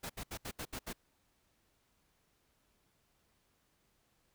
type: noise bursts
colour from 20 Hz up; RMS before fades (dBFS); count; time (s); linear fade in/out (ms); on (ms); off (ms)
pink; -42; 7; 0.03-0.931; 10; 67; 72
effects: pink hiss -75 dBFS RMS until 4.34 s